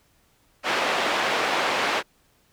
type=band-pass noise; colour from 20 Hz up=pink; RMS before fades=-24 dBFS; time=0.63-2.03 s; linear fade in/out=50 ms; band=510 to 3100 Hz; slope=12 dB/octave; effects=pink hiss -63 dBFS RMS until 2.52 s